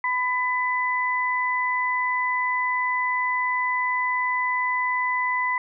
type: tone pair together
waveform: sine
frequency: 1001.4 / 2000 Hz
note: B5 / B6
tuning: +24 / +21 cents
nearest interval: octave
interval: 1197 cents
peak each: -24 dBFS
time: 0.04-5.58 s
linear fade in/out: 2 ms
effects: none